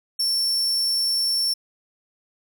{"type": "tone", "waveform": "40% pulse", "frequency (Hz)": 5430, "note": "F8", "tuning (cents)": -50, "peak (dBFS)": -19, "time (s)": [0.19, 1.54], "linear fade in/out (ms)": 10, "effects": []}